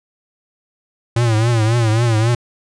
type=tone with vibrato; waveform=square; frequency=114 Hz; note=A#2; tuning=38 cents flat; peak=-13 dBFS; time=1.16-2.35 s; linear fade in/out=5 ms; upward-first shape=triangle; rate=3.7 Hz; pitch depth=120 cents each way; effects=resampled to 22050 Hz